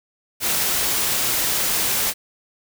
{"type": "noise", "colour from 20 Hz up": "white", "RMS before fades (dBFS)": -21, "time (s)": [0.4, 2.14], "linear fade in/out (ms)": 50, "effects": []}